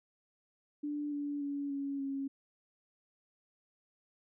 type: tone with pitch steps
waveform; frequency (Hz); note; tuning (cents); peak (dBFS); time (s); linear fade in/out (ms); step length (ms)
sine; 293.7 / 288.7 / 283.7 / 278.8 / 274; D4 / D4 / C#4 / C#4 / C#4; 0 / -30 / +40 / +10 / -20; -34; 0.83-2.28; 10; 290
effects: none